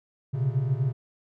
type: tone cluster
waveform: triangle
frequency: 119.8 / 132.4 / 140.2 Hz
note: A#2 / C3 / C#3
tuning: +48 / +21 / +20 cents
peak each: -26 / -25 / -26 dBFS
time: 0.33-0.93 s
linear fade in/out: 20 ms
effects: none